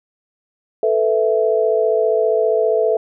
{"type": "chord", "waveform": "sine", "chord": "A suspended second", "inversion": "none", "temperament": "just", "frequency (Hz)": [440, 495, 660], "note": ["A4", "B4", "E5"], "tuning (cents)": [0, 4, 2], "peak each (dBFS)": [-16, -20, -18], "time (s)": [0.83, 2.97], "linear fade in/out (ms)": 2, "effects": []}